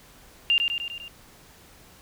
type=tone with echo; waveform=sine; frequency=2794 Hz; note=F7; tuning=in tune; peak=-17 dBFS; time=0.5-0.58 s; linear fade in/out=0 ms; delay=100 ms; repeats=5; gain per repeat=-4 dB; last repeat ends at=1.08 s; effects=pink hiss -52 dBFS RMS until 2.01 s